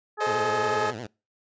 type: harmonic tone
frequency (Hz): 423.2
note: G#4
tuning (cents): +33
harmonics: 1 / 2 / 3 / 4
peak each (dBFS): -29 / -28 / -30 / -33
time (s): 0.17-0.93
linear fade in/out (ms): 50
type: chord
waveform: sawtooth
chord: A diminished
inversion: none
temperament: equal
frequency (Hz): 440 / 523.3 / 622.3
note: A4 / C5 / Eb5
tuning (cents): 0 / 0 / 0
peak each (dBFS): -28 / -30 / -29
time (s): 0.2-0.91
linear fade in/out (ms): 10
type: tone with vibrato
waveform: 10% pulse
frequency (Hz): 115.2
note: A#2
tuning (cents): -20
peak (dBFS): -26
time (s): 0.26-1.07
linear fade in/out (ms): 10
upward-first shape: triangle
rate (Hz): 11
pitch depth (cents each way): 210
effects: noise-tail reverb RT60 0.3 s tail -26 dB re dry + resampled to 16000 Hz